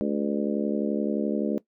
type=harmonic tone with a mistuned harmonic; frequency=71.6 Hz; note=D2; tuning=43 cents flat; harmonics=3 / 4 / 5 / 6 / 7 / 8; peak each=-27 / -29 / -31 / -33 / -34 / -35 dBFS; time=0.01-1.58 s; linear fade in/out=0 ms; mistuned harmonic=8; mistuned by=+66 cents; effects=noise-tail reverb RT60 0.1 s tail -18 dB re dry